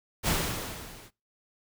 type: noise with level ramp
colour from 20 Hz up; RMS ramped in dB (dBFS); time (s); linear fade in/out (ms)
pink; -24 to -51; 0.23-1.11; 50
effects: noise-tail reverb RT60 0.3 s tail -26 dB re dry